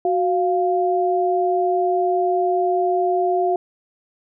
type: tone pair together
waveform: sine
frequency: 368.8 / 698.5 Hz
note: F#4 / F5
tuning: -6 / 0 cents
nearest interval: major seventh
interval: 1106 cents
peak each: -19 dBFS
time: 0.05-3.56 s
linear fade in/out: 2 ms
effects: none